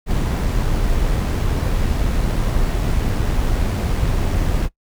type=noise with amplitude modulation; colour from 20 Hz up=brown; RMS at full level=-17 dBFS; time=0.06-4.69 s; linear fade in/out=50 ms; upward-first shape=sine; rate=85.9 Hz; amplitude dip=25%; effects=noise-tail reverb RT60 0.1 s tail -20 dB re dry